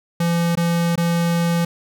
square tone with dropouts, 170.1 Hz, F3, 45 cents flat, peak -17 dBFS, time 0.2-1.65 s, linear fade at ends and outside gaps 5 ms, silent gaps 0.554-0.572 / 0.957-0.976 s, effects none

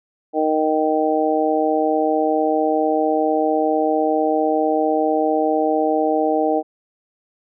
harmonic tone, 155.56 Hz, D#3, in tune, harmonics 2 / 3 / 4 / 5, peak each -21 / -21 / -21 / -21 dBFS, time 0.33-6.63 s, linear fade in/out 50 ms, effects none

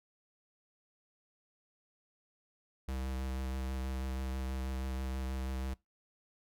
square tone with vibrato, 65.41 Hz, C2, in tune, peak -36 dBFS, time 2.88-5.74 s, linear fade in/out 5 ms, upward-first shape sine, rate 6.2 Hz, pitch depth 17 cents each way, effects noise-tail reverb RT60 0.2 s tail -22 dB re dry

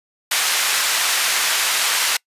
pink band-pass noise, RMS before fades -19 dBFS, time 0.31-2.17 s, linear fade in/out 5 ms, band 1400 to 13000 Hz, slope 12 dB/octave, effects noise-tail reverb RT60 0.1 s tail -26 dB re dry + resampled to 32000 Hz

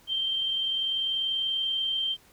sine tone with amplitude modulation, 3143 Hz, G7, 4 cents sharp, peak -24 dBFS, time 0.07-2.17 s, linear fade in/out 50 ms, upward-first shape sine, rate 40.3 Hz, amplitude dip 30%, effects pink hiss -58 dBFS RMS until 2.32 s

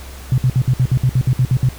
sine tone bursts, 127.5 Hz, C3, 44 cents flat, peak -10 dBFS, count 12, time 0.32-1.689 s, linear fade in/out 2 ms, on 60 ms, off 59 ms, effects added 66 Hz sine -32 dBFS peak until 1.78 s + pink hiss -38 dBFS RMS until 1.78 s

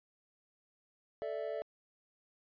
triangle chord, A suspended fourth, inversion none, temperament just, 440 / 586.7 / 660 Hz, A4 / D5 / E5, 0 / -2 / +2 cents, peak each -39 / -38 / -39 dBFS, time 1.22-1.62 s, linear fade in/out 0 ms, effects resampled to 11025 Hz

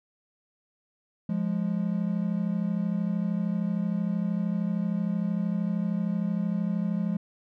triangle tone pair together, 174.65 / 207.7 Hz, F3 / G#3, 0 / 0 cents, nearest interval minor third, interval 300 cents, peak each -26 dBFS, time 1.29-7.17 s, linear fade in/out 5 ms, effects none

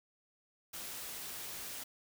white noise, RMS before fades -44 dBFS, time 0.73-1.84 s, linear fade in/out 10 ms, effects none

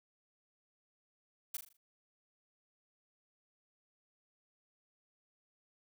blue noise with echo, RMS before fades -39 dBFS, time 1.54-1.57 s, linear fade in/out 5 ms, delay 40 ms, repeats 5, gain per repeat -7 dB, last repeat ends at 1.77 s, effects none

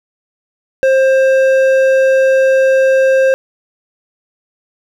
triangle tone with hard clipping, 530 Hz, C5, 22 cents sharp, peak -9 dBFS, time 0.83-3.34 s, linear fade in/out 0 ms, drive 12 dB, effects none

